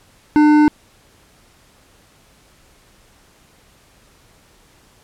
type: tone with hard clipping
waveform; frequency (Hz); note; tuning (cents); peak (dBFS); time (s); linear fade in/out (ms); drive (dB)
sine; 300; D4; +37; -10; 0.36-0.68; 0; 11
effects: pink hiss -52 dBFS RMS until 5.03 s + low-pass 12000 Hz 12 dB/octave